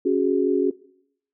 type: chord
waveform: sine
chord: C# suspended fourth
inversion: none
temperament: equal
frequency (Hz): 277.2 / 370 / 415.3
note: C#4 / F#4 / G#4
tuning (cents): 0 / 0 / 0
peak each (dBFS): -23 / -20 / -23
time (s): 0.05-0.71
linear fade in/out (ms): 10
effects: noise-tail reverb RT60 0.7 s tail -20 dB re dry